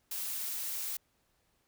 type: noise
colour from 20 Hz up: blue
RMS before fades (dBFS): -37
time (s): 0.11-0.97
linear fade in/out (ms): 5
effects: pink hiss -74 dBFS RMS until 1.67 s